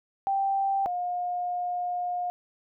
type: tone pair in turn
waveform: sine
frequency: 784 / 713.4 Hz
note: G5 / F5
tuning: 0 / +37 cents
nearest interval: major second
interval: 163 cents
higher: first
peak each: -23 / -27 dBFS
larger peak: first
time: 0.27-0.86 / 0.86-2.3 s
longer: second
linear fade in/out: 0 ms
effects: none